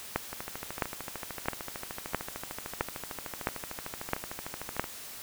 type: two click trains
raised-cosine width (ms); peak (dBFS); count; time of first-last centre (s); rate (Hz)
0.5; -21 / -11; 61 / 8; 0.33-4.841 / 0.16-4.796; 13.3 / 1.51
effects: white hiss -44 dBFS RMS until 5.22 s